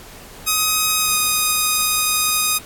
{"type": "tone with pitch glide", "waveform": "5% pulse", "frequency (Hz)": [1259, 1243.8], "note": ["D#6", "D#6"], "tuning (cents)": [20, -1], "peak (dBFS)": -4, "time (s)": [0.46, 2.59], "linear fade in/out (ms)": 20, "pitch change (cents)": -21, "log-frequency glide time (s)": [1.01, 1.15], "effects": ["pink hiss -40 dBFS RMS until 2.65 s", "AAC 64 kbps"]}